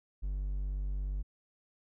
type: tone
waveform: triangle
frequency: 48.56 Hz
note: G1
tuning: 16 cents flat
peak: -30 dBFS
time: 0.22-1.23 s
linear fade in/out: 20 ms
effects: none